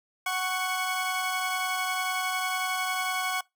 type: tone pair together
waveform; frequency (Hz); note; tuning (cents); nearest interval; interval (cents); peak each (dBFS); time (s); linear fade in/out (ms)
20% pulse; 742.8 / 1108.7; F#5 / C#6; +7 / 0; perfect fifth; 693; -25; 0.26-3.41; 5
effects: noise-tail reverb RT60 0.2 s tail -24 dB re dry